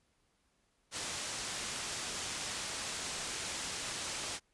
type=low-pass noise; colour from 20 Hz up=white; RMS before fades=-40 dBFS; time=0.91-4.4 s; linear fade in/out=50 ms; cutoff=8500 Hz; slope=24 dB/octave; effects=pink hiss -75 dBFS RMS until 4.53 s + resampled to 24000 Hz